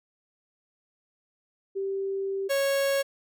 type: tone pair in turn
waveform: sine / 45% pulse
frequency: 390.1 / 551.7 Hz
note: G4 / C#5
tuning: -8 / -8 cents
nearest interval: tritone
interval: 600 cents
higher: second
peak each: -27 / -23 dBFS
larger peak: second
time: 1.75-2.49 / 2.49-3.03 s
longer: first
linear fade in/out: 20 ms
effects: none